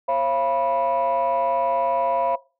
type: tone cluster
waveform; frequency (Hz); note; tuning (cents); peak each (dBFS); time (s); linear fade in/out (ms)
sine; 539 / 685 / 980; C#5 / F5 / B5; -49 / -34 / -14; -22; 0.08-2.36; 10
effects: noise-tail reverb RT60 0.3 s tail -19 dB re dry + tanh soft clip ceiling -14 dBFS